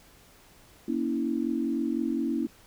sine tone cluster, 236.6 / 280.6 / 326.4 Hz, A#3 / C#4 / E4, +26 / +21 / -17 cents, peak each -30 dBFS, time 0.88-2.47 s, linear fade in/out 5 ms, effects pink hiss -56 dBFS RMS until 2.66 s

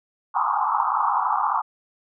pink band-pass noise, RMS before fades -22 dBFS, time 0.34-1.62 s, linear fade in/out 20 ms, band 790 to 1300 Hz, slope 96 dB/octave, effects none

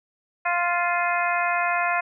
harmonic tone with a mistuned harmonic, 349.2 Hz, F4, in tune, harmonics 2 / 3 / 4 / 5 / 6 / 7, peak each -25 / -27 / -28 / -29 / -30 / -30 dBFS, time 0.45-2.01 s, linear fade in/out 10 ms, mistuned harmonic 7, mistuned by +41 cents, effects none

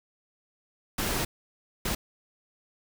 pink noise bursts at uneven times, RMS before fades -29 dBFS, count 2, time 0.98-1.25 / 1.85-1.95 s, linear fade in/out 5 ms, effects none

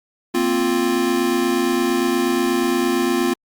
square chord, Bb suspended second, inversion none, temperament equal, 233.1 / 261.6 / 349.2 Hz, Bb3 / C4 / F4, 0 / 0 / 0 cents, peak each -25 / -22 / -20 dBFS, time 0.34-3.34 s, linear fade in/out 10 ms, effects Opus 48 kbps

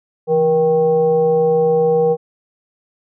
sine tone with frequency modulation, 475.6 Hz, A#4, 35 cents sharp, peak -11 dBFS, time 0.27-2.17 s, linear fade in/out 50 ms, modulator 308 Hz, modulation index 0.54, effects none

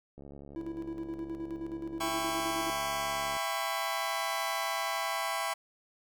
click train, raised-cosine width 2 ms, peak -35 dBFS, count 226, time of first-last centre 0.18-3.367 s, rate 70.6 Hz
triangle tone with tremolo, 329.6 Hz, E4, in tune, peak -32 dBFS, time 0.56-2.7 s, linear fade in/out 0 ms, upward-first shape square, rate 9.5 Hz, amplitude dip 55%
sawtooth chord, C# half-diminished seventh, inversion first, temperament just, 665.2 / 798.3 / 997.9 / 1108.7 Hz, E5 / G5 / B5 / C#6, +16 / +31 / +18 / 0 cents, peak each -33 dBFS, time 2-5.54 s, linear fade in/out 10 ms
effects none

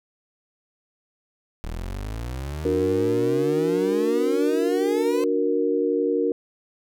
30% pulse exponential sweep, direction up, 38.14 to 523.3 Hz, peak -26 dBFS, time 1.64-5.24 s, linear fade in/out 0 ms
sine chord, D augmented, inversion none, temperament equal with one note detuned, 293.7 / 365.3 / 466.2 Hz, D4 / F#4 / A#4, 0 / -22 / 0 cents, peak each -25 / -25 / -22 dBFS, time 2.65-6.32 s, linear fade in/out 2 ms
effects none

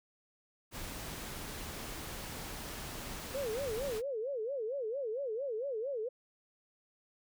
pink noise, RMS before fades -43 dBFS, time 0.71-4.02 s, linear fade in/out 50 ms
sine tone with vibrato, 493.9 Hz, B4, in tune, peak -34 dBFS, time 3.34-6.09 s, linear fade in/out 10 ms, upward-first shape sine, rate 4.4 Hz, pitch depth 250 cents each way
effects none

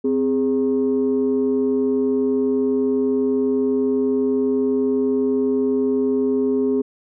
sine tone pair together, 260 / 412 Hz, C4 / G#4, -11 / -14 cents, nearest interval minor sixth, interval 797 cents, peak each -18 dBFS, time 0.04-6.82 s, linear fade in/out 10 ms, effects tanh soft clip ceiling -11 dBFS

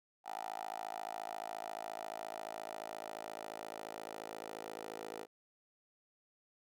10% pulse tone with high-pass filter sweep, 54.3 Hz, A1, 22 cents flat, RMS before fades -45 dBFS, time 0.24-5.27 s, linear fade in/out 50 ms, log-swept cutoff 770 to 490 Hz, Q 5.7, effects none

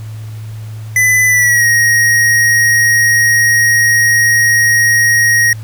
square tone with pitch glide, 2003 to 1879.7 Hz, B6 to A#6, +24 to +14 cents, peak -8 dBFS, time 0.96-5.53 s, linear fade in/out 2 ms, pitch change -110 cents, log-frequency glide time 1.27-1.66 s, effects added 109 Hz sine -23 dBFS peak until 5.63 s + pink hiss -41 dBFS RMS until 5.63 s

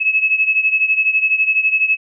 sine beating tone pair, 2582 / 2594 Hz, E7 / E7, -37 / -28 cents, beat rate 12 Hz, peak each -14 / -18 dBFS, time 0-1.97 s, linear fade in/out 20 ms, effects none

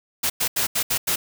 white noise bursts at uneven times, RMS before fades -22 dBFS, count 6, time 0.23-0.3 / 0.4-0.48 / 0.56-0.67 / 0.75-0.83 / 0.9-0.98 / 1.07-1.16 s, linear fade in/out 10 ms, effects none

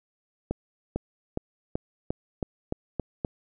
accelerating click train, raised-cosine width 2 ms, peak -14 dBFS, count 9, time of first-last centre 0.51-3.248 s, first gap 450 ms, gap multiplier 0.92, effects none

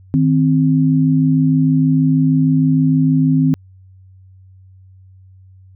sine tone pair together, 156.1 / 262.5 Hz, D#3 / C4, +6 / +6 cents, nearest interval major sixth, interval 900 cents, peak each -13 dBFS, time 0.14-3.54 s, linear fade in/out 0 ms, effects added 94 Hz sine -41 dBFS peak until 5.75 s

